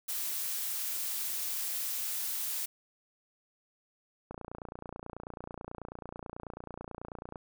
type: noise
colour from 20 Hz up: blue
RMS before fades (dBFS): -35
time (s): 0.08-2.66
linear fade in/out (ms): 10
type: click train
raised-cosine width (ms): 1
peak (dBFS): -27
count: 90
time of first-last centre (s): 4.31-7.358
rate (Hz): 29.2
effects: none